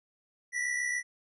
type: tone pair together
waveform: square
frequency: 1901 / 1968.1 Hz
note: A#6 / B6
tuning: +33 / -7 cents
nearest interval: minor second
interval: 60 cents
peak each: -37 / -31 dBFS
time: 0.52-1.03 s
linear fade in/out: 50 ms
effects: resampled to 24000 Hz